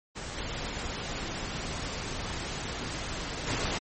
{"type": "noise with level steps", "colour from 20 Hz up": "pink", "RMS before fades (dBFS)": [-38, -35, -30], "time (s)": [0.15, 3.79], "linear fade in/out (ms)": 20, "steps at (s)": [0.37, 3.47], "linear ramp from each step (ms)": 5, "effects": ["MP3 32 kbps"]}